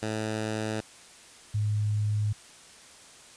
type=tone pair in turn; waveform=10% pulse / sine; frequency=108.9 / 105.19 Hz; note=A2 / G#2; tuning=-17 / +23 cents; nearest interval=minor second; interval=60 cents; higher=first; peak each=-21 / -24 dBFS; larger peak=first; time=0.02-0.81 / 1.54-2.33 s; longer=neither; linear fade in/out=10 ms; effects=white hiss -51 dBFS RMS until 3.36 s + resampled to 22050 Hz